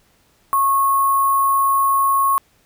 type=tone with sample-and-hold; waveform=sine; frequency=1094 Hz; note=C#6; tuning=23 cents flat; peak=-13 dBFS; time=0.53-2.38 s; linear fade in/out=0 ms; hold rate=11025 Hz; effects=pink hiss -58 dBFS RMS until 2.65 s